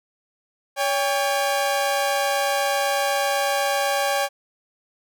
sawtooth tone pair together, 564 / 802 Hz, C#5 / G5, +30 / +39 cents, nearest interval tritone, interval 609 cents, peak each -19 dBFS, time 0.76-4.29 s, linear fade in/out 50 ms, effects none

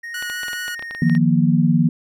triangle tone with pitch glide, 1864.7 to 1852.9 Hz, A#6 to A#6, 0 to -11 cents, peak -27 dBFS, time 0.03-1.18 s, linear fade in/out 10 ms, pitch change -11 cents, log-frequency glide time 0.34-0.88 s
sawtooth tone with vibrato, 1464 Hz, F#6, 19 cents flat, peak -23 dBFS, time 0.14-0.75 s, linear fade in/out 5 ms, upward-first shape sine, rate 4.8 Hz, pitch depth 10 cents each way
clicks, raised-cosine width 0.3 ms, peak -17 dBFS, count 12, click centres 0.225 / 0.299 / 0.433 / 0.483 / 0.532 / 0.681 / 0.794 / 0.825 / 0.91 / 0.949 / 1.097 / 1.151 s
sine chord, Eb suspended second, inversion none, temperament equal with one note detuned, 155.56 / 174.61 / 236.7 Hz, Eb3 / F3 / Bb3, 0 / 0 / +27 cents, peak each -17 dBFS, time 1.02-1.89 s, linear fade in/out 2 ms
effects none

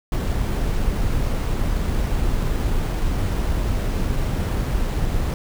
brown noise with sample-and-hold, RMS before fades -21 dBFS, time 0.12-5.34 s, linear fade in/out 2 ms, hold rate 11025 Hz, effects none

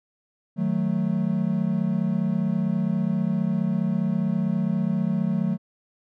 triangle chord, D# diminished, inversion none, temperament equal, 155.56 / 185 / 220 Hz, D#3 / F#3 / A3, 0 / 0 / 0 cents, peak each -26 / -22 / -24 dBFS, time 0.56-5.58 s, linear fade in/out 50 ms, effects none

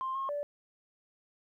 sine tone with pitch steps, 1052 / 1078 / 581 Hz, C6 / C#6 / D5, +9 / -49 / -19 cents, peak -31 dBFS, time 0.01-0.43 s, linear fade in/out 0 ms, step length 140 ms, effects tanh soft clip ceiling -27 dBFS + 12-bit

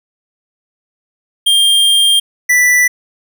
square tone pair in turn, 3200 / 1975.3 Hz, G7 / B6, +35 / 0 cents, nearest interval minor sixth, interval 835 cents, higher first, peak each -8 dBFS, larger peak neither, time 1.46-2.2 / 2.49-2.88 s, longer first, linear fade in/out 10 ms, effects none

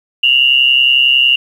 sine tone pair together, 2768 / 2899 Hz, F7 / F#7, -16 / -36 cents, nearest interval minor second, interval 80 cents, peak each -10 dBFS, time 0.23-1.36 s, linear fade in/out 5 ms, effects 7-bit

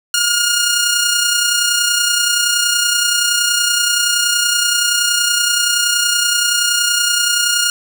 10% pulse tone with amplitude modulation, 1423 Hz, F6, 32 cents sharp, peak -3 dBFS, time 0.14-7.7 s, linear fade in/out 2 ms, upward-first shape sine, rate 30.6 Hz, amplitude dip 40%, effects none

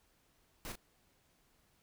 pink noise with echo, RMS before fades -44 dBFS, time 0.65-0.72 s, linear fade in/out 0 ms, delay 35 ms, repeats 1, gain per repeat -5 dB, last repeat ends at 0.755 s, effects pink hiss -72 dBFS RMS until 1.82 s

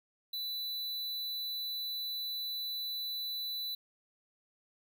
square tone, 3980 Hz, B7, 13 cents sharp, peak -36 dBFS, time 0.33-3.75 s, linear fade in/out 5 ms, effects none

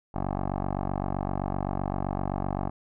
10% pulse tone with low-pass filter, 47.76 Hz, G1, 44 cents flat, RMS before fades -30 dBFS, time 0.14-2.7 s, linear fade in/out 10 ms, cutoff 900 Hz, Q 3.3, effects none

